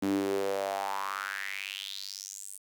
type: tone with high-pass filter sweep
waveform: sawtooth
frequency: 98 Hz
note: G2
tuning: in tune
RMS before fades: -34 dBFS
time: 0.02-2.58 s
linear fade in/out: 10 ms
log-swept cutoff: 250 to 9400 Hz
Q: 5.4
effects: 10-bit